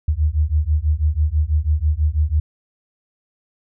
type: beating tone pair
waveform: sine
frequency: 73.42 / 79.52 Hz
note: D2 / D#2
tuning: 0 / +38 cents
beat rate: 6.1 Hz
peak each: -18 dBFS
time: 0.08-2.4 s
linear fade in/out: 5 ms
effects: none